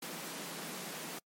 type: high-pass noise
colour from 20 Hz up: pink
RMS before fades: -43 dBFS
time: 0.02-1.19 s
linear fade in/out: 5 ms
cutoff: 150 Hz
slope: 96 dB/octave
effects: noise-tail reverb RT60 0.1 s tail -26 dB re dry + MP3 64 kbps